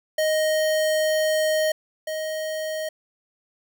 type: tone pair in turn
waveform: square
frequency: 623 / 626 Hz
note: D#5 / D#5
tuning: +2 / +10 cents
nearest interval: unison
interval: 8 cents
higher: second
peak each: -20 / -27 dBFS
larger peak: first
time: 0.18-1.72 / 2.07-2.89 s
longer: first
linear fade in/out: 5 ms
effects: none